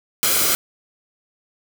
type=noise with comb filter; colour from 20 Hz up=white; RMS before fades=-18 dBFS; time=0.23-0.55 s; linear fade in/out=0 ms; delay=1.1 ms; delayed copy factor=-0.55; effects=none